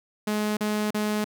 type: tone bursts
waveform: sawtooth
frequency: 211.3 Hz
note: G#3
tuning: 30 cents sharp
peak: -20 dBFS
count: 3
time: 0.27-1.244 s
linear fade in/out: 5 ms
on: 300 ms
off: 37 ms
effects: none